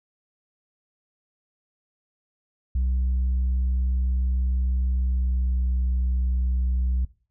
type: tone with pitch glide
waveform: sine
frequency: 63.3 to 62.68 Hz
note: B1 to B1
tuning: +43 to +26 cents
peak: -18 dBFS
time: 2.75-7.05 s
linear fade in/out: 5 ms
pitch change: -17 cents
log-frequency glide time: 4.92-5.58 s
effects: noise-tail reverb RT60 0.4 s tail -21 dB re dry + tanh soft clip ceiling -19 dBFS